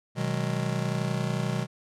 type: chord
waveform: square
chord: G# minor seventh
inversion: first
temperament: just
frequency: 124.59 / 155.74 / 186.89 / 207.7 Hz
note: B2 / D#3 / F#3 / G#3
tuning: +16 / +2 / +18 / 0 cents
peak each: -31 / -32 / -34 / -36 dBFS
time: 0.15-1.67 s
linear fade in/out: 50 ms
effects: low-pass 9000 Hz 12 dB/octave